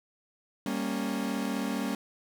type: chord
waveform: 40% pulse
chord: G diminished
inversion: none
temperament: equal with one note detuned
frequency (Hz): 197.82 / 233.1 / 277.2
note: G3 / Bb3 / Db4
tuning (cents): +16 / 0 / 0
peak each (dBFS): -33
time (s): 0.66-1.95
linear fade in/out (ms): 2
effects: none